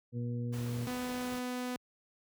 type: harmonic tone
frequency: 120.3 Hz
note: B2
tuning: 45 cents flat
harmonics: 1 / 2 / 3 / 4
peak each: -34 / -39 / -53 / -46 dBFS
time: 0.12-0.89 s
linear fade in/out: 50 ms
type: noise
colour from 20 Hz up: pink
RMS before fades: -47 dBFS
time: 0.52-1.4 s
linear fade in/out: 20 ms
type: tone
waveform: sawtooth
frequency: 249.3 Hz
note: B3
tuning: 16 cents sharp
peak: -31 dBFS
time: 0.87-1.76 s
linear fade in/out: 0 ms
effects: high-pass 60 Hz 12 dB/octave